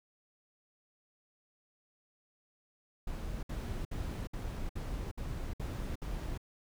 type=noise bursts; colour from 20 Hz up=brown; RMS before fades=-38 dBFS; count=8; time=3.07-6.377 s; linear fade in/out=5 ms; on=360 ms; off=61 ms; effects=none